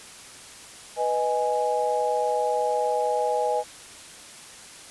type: chord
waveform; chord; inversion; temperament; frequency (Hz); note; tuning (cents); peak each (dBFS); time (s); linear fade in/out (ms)
sine; G# minor; first; equal; 493.9 / 622.3 / 830.6; B4 / D#5 / G#5; 0 / 0 / 0; -26 / -27 / -25; 0.96-3.64; 50
effects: white hiss -44 dBFS RMS until 4.9 s + resampled to 24000 Hz